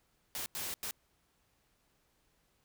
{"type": "noise bursts at uneven times", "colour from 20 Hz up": "white", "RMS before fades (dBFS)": -39, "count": 3, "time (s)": [[0.35, 0.46], [0.55, 0.74], [0.83, 0.91]], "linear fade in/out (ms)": 0, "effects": ["pink hiss -74 dBFS RMS until 2.64 s"]}